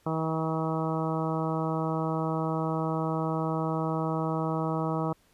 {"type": "harmonic tone", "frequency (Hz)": 160, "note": "D#3", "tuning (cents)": 49, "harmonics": [1, 2, 3, 4, 5, 6, 7, 8], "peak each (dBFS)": [-30, -33, -35, -36, -37, -38, -38, -39], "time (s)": [0.06, 5.13], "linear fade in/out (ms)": 5, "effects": ["pink hiss -65 dBFS RMS until 5.33 s", "resampled to 32000 Hz"]}